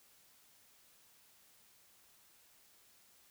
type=silence; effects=white hiss -66 dBFS RMS until 3.3 s